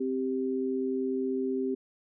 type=tone pair together; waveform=sine; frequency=261.6 / 392 Hz; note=C4 / G4; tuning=0 / 0 cents; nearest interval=perfect fifth; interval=700 cents; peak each=-30 / -30 dBFS; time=0-1.75 s; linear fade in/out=10 ms; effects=none